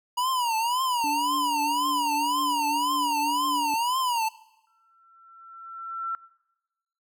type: tone with vibrato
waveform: square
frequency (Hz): 963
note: B5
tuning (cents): -44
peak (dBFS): -24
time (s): 0.17-4.29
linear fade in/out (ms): 10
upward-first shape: triangle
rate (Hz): 1.9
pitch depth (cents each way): 170
type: tone with tremolo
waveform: sine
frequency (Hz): 290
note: D4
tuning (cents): -22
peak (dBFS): -30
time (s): 1.04-3.74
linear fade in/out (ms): 0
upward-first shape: sine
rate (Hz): 3.7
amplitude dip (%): 35
type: tone with exponential growth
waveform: sine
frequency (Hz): 1346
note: E6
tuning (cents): +36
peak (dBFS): -26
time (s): 4.67-6.15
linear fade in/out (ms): 1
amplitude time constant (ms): 320
effects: noise-tail reverb RT60 1.0 s tail -21 dB re dry